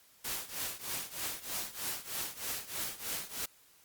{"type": "noise with tremolo", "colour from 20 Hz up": "white", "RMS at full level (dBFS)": -35, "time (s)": [0.24, 3.46], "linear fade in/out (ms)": 10, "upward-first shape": "triangle", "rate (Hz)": 3.2, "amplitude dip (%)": 90, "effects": ["white hiss -63 dBFS RMS until 3.84 s", "Opus 48 kbps"]}